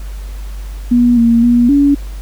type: tone with pitch steps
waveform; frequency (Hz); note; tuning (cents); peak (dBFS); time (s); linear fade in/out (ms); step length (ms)
sine; 241.9 / 232.3 / 240 / 283.8; B3 / A#3 / B3 / C#4; -36 / -6 / -49 / +41; -6; 0.91-1.95; 10; 260
effects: added 49 Hz sine -22 dBFS peak until 2.21 s + pink hiss -40 dBFS RMS until 2.21 s